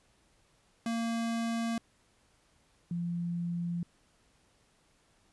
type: tone pair in turn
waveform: square / sine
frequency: 230 / 172.31 Hz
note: A#3 / F3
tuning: -23 / -23 cents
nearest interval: perfect fourth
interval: 500 cents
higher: first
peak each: -31 / -31 dBFS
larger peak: neither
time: 0.86-1.78 / 2.91-3.83 s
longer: neither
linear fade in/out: 2 ms
effects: pink hiss -68 dBFS RMS until 5.32 s + resampled to 24000 Hz

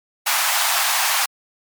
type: high-pass noise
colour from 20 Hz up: pink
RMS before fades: -19 dBFS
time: 0.26-1.26 s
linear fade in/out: 10 ms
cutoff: 720 Hz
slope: 48 dB/octave
effects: MP3 96 kbps

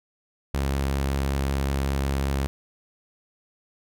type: tone with vibrato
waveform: sawtooth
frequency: 68.5 Hz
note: C#2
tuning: 20 cents flat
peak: -19 dBFS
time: 0.54-2.47 s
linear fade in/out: 0 ms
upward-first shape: sine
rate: 5.3 Hz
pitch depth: 11 cents each way
effects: none

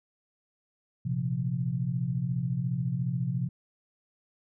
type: chord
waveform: sine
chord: Bb suspended second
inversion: none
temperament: equal with one note detuned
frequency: 116.54 / 130.81 / 173.41 Hz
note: Bb2 / C3 / F3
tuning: 0 / 0 / -12 cents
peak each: -35 / -29 / -32 dBFS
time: 1.05-3.49 s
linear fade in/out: 10 ms
effects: none

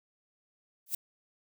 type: noise with exponential growth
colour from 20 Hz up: violet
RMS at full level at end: -26 dBFS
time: 0.86-0.95 s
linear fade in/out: 5 ms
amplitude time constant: 18 ms
effects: none

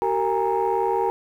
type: tone cluster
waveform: sine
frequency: 382.1 / 459.8 / 815 / 932 Hz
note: G4 / A#4 / G#5 / A#5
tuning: -44 / -24 / -33 / -1 cents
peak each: -24 dBFS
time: 0.02-1.1 s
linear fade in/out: 0 ms
effects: tanh soft clip ceiling -13 dBFS + 9-bit

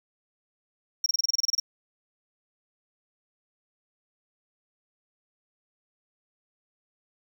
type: tone bursts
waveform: triangle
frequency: 5588 Hz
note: F8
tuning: in tune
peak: -18 dBFS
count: 12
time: 1.04-1.6 s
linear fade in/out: 5 ms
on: 21 ms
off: 28 ms
effects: tanh soft clip ceiling -16 dBFS + 8-bit

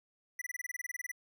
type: tone bursts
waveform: square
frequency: 1975.5 Hz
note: B6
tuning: in tune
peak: -37 dBFS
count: 15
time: 0.39-1.116 s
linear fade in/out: 5 ms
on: 26 ms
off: 24 ms
effects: none

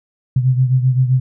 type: beating tone pair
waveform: sine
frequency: 127.2 / 134.9 Hz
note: C3 / C#3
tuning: -48 / -47 cents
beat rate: 7.7 Hz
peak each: -12 / -18 dBFS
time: 0.36-1.2 s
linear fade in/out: 5 ms
effects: none

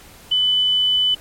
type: tone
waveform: sine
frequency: 3000 Hz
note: F#7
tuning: 23 cents sharp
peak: -14 dBFS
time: 0.31-1.15 s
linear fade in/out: 10 ms
effects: pink hiss -44 dBFS RMS until 1.2 s + MP3 64 kbps

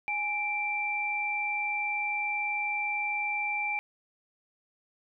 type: tone pair together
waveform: sine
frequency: 830.5 / 2349 Hz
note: G#5 / D7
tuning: 0 / 0 cents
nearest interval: octave + tritone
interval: 1800 cents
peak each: -34 / -29 dBFS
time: 0.08-3.79 s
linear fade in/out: 0 ms
effects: none

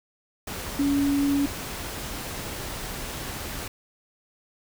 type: tone in noise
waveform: sine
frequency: 281.9 Hz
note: C#4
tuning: 29 cents sharp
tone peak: -20 dBFS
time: 0.79-1.46 s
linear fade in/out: 5 ms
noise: pink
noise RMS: -34 dBFS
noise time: 0.47-3.68 s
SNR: +11 dB
effects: none

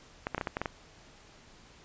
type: clicks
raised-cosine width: 0.5 ms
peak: -16 dBFS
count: 8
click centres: 0.269 / 0.347 / 0.38 / 0.412 / 0.472 / 0.569 / 0.616 / 0.658 s
effects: pink hiss -56 dBFS RMS until 1.84 s + resampled to 16000 Hz

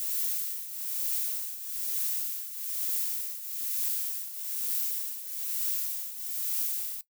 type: noise with tremolo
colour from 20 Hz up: violet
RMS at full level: -29 dBFS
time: 0-7.01 s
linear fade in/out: 0 ms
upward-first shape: triangle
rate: 1.1 Hz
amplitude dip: 75%
effects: noise-tail reverb RT60 0.1 s tail -17 dB re dry

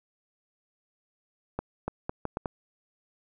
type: accelerating click train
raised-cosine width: 1 ms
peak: -16 dBFS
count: 6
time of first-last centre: 1.59-2.458 s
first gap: 290 ms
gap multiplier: 0.74
effects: none

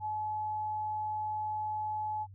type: tone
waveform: sine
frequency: 855 Hz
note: A5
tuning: 50 cents flat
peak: -32 dBFS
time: 0-2.27 s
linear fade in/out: 50 ms
effects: added 97 Hz sine -48 dBFS peak until 2.34 s

